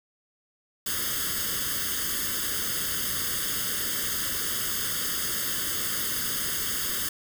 white noise with comb filter, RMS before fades -29 dBFS, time 0.86-7.09 s, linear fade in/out 5 ms, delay 0.61 ms, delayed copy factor +1, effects none

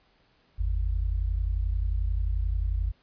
sine tone pair together, 49.68 / 81 Hz, G1 / E2, +24 / -30 cents, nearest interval minor sixth, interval 846 cents, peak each -25 / -30 dBFS, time 0.58-2.92 s, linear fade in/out 20 ms, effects pink hiss -65 dBFS RMS until 3.02 s + resampled to 11025 Hz

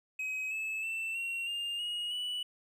triangle tone with pitch steps, 2537 / 2602 / 2669 / 2738 / 2808 / 2881 / 2955 Hz, D#7 / E7 / E7 / F7 / F7 / F#7 / F#7, +33 / -23 / +21 / -35 / +9 / -47 / -3 cents, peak -32 dBFS, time 0.19-2.43 s, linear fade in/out 5 ms, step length 320 ms, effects none

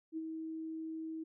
sine tone with ADSR envelope, 320.5 Hz, E4, 49 cents flat, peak -35 dBFS, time 0.12-1.24 s, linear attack 51 ms, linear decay 35 ms, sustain -4 dB, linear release 12 ms, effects none

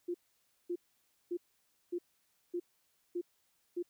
sine tone bursts, 350.3 Hz, F4, 5 cents sharp, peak -33 dBFS, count 7, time 0.08-3.828 s, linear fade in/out 10 ms, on 64 ms, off 550 ms, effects white hiss -75 dBFS RMS until 3.89 s

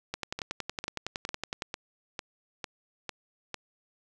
two click trains, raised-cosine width 0.2 ms, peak -15 / -17 dBFS, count 17 / 8, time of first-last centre 0.14-1.621 / 0.39-3.543 s, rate 10.8 / 2.22 Hz, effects none

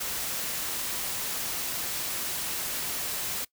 white noise, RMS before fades -32 dBFS, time 0-3.45 s, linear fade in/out 10 ms, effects noise-tail reverb RT60 0.1 s tail -21 dB re dry

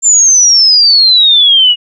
sine exponential sweep, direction down, 7310 to 2864 Hz, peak -3 dBFS, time 0.02-1.76 s, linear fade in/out 50 ms, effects none

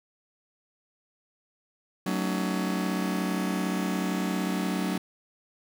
40% pulse chord, D# half-diminished seventh, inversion first, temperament just, 186.68 / 224 / 280 / 311.1 Hz, F#3 / A3 / C#4 / D#4, +16 / +31 / +18 / 0 cents, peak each -28 / -33 / -33 / -34 dBFS, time 2.06-4.98 s, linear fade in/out 5 ms, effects none

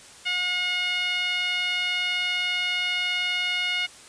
10% pulse tone with band-pass filter, 721 Hz, F#5, 45 cents flat, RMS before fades -26 dBFS, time 0.25-3.87 s, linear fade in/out 20 ms, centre 2500 Hz, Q 2.5, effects white hiss -47 dBFS RMS until 4.08 s + resampled to 22050 Hz

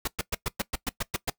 pink noise bursts, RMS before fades -28 dBFS, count 10, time 0.05-1.3 s, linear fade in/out 5 ms, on 26 ms, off 110 ms, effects noise-tail reverb RT60 0.1 s tail -20 dB re dry

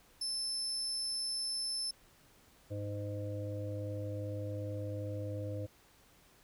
35% pulse tone, 5274 Hz, E8, in tune, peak -32 dBFS, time 0.21-1.91 s, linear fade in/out 5 ms
harmonic tone, 102.6 Hz, G#2, 21 cents flat, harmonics 1 / 3 / 5 / 6, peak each -38 / -45 / -43 / -49 dBFS, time 2.7-5.67 s, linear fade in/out 20 ms
effects pink hiss -64 dBFS RMS until 6.43 s

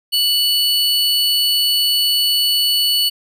square tone pair together, 2960 / 4432 Hz, F#7 / C#8, 0 / -1 cents, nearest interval perfect fifth, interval 699 cents, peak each -17 dBFS, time 0.12-3.1 s, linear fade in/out 20 ms, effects none

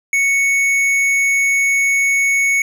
triangle tone with tanh clipping, 2217 Hz, C#7, in tune, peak -14 dBFS, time 0.13-2.62 s, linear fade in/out 2 ms, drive 15 dB, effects none

